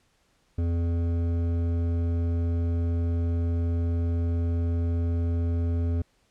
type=tone with hard clipping; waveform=sine; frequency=84.8 Hz; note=E2; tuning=50 cents sharp; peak=-25 dBFS; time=0.58-6.02 s; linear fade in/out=5 ms; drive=11 dB; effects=pink hiss -67 dBFS RMS until 6.3 s + low-pass 9000 Hz 12 dB/octave